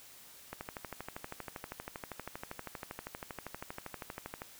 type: click train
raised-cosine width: 0.5 ms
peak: -25 dBFS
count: 50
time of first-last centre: 0.53-4.419 s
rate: 12.6 Hz
effects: white hiss -55 dBFS RMS until 4.59 s